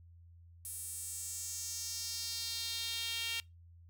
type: tone with high-pass filter sweep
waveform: sawtooth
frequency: 460.7 Hz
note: A#4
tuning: 20 cents flat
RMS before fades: -40 dBFS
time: 0.65-3.4 s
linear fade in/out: 0 ms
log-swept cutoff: 10000 to 2900 Hz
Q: 2.8
effects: noise-tail reverb RT60 0.2 s tail -23 dB re dry + added 85 Hz sine -55 dBFS peak until 3.89 s